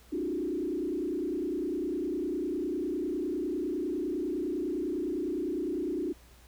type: tone with frequency modulation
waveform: sine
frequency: 328.6 Hz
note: E4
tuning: 5 cents flat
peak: -29 dBFS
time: 0.12-6.13 s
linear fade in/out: 10 ms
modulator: 29.9 Hz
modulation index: 1.8
effects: added 60 Hz sine -55 dBFS peak until 6.47 s + pink hiss -59 dBFS RMS until 6.47 s